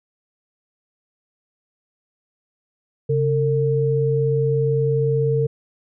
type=tone pair together; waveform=sine; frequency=136.8 / 452.8 Hz; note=C#3 / A4; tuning=-23 / +50 cents; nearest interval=octave + major sixth; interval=2073 cents; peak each=-19 dBFS; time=3.09-5.47 s; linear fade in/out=10 ms; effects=none

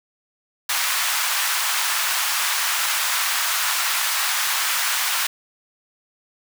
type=high-pass noise; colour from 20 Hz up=pink; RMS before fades=-22 dBFS; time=0.69-5.27 s; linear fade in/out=5 ms; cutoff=1000 Hz; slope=24 dB/octave; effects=none

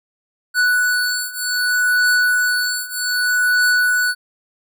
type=beating tone pair; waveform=square; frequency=1480 / 1480.64 Hz; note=F#6 / F#6; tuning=0 / +1 cents; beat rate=0.64 Hz; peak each=-20 / -18 dBFS; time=0.54-4.15 s; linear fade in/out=50 ms; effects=none

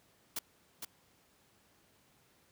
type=noise with echo; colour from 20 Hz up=white; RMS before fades=-37 dBFS; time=0.36-0.39 s; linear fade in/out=5 ms; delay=460 ms; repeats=1; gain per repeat=-5 dB; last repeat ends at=0.85 s; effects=pink hiss -68 dBFS RMS until 2.51 s + high-pass 80 Hz 12 dB/octave

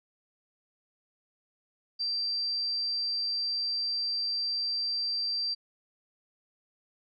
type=tone; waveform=sine; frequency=4699 Hz; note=D8; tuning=in tune; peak=-28 dBFS; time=1.99-5.55 s; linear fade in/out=20 ms; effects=none

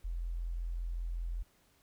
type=tone; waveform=sine; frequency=42.63 Hz; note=F1; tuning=41 cents flat; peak=-34 dBFS; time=0.04-1.43 s; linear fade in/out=10 ms; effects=pink hiss -69 dBFS RMS until 1.82 s

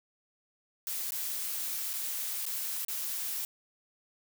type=noise with dropouts; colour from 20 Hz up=blue; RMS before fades=-35 dBFS; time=0.87-3.45 s; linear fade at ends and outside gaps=1 ms; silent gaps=1.107-1.12 / 1.933-1.937 / 2.455-2.463 / 2.849-2.883 s; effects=none

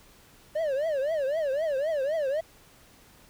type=tone with vibrato; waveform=triangle; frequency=587.3 Hz; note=D5; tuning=in tune; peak=-23 dBFS; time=0.55-2.41 s; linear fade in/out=10 ms; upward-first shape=triangle; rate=3.9 Hz; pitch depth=230 cents each way; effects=pink hiss -56 dBFS RMS until 3.29 s

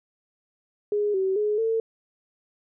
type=tone with pitch steps; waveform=sine; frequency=414.7 / 381.4 / 420.4 / 449.4 Hz; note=G#4 / G4 / G#4 / A4; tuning=-3 / -47 / +21 / +37 cents; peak=-21 dBFS; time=0.92-1.8 s; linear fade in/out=2 ms; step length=220 ms; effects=none

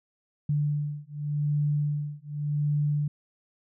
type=beating tone pair; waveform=sine; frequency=146.83 / 147.7 Hz; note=D3 / D3; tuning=0 / +10 cents; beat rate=0.87 Hz; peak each=-28 dBFS; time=0.49-3.08 s; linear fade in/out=5 ms; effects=none

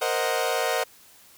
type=chord; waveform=sawtooth; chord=C half-diminished seventh; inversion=third; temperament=equal; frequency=466.2 / 523.3 / 622.3 / 740 Hz; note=Bb4 / C5 / Eb5 / Gb5; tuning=0 / 0 / 0 / 0 cents; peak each=-25 dBFS; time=0.01-0.84 s; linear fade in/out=10 ms; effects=white hiss -53 dBFS RMS until 1.37 s

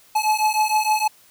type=beating tone pair; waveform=square; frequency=855 / 861.5 Hz; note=A5 / A5; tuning=-50 / -37 cents; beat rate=6.5 Hz; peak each=-21 dBFS; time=0.15-1.08 s; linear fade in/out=10 ms; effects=white hiss -53 dBFS RMS until 1.3 s

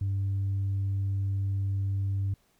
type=tone; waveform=sine; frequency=98 Hz; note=G2; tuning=in tune; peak=-24 dBFS; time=0.01-2.34 s; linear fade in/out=5 ms; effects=tanh soft clip ceiling -24 dBFS + pink hiss -68 dBFS RMS until 2.59 s

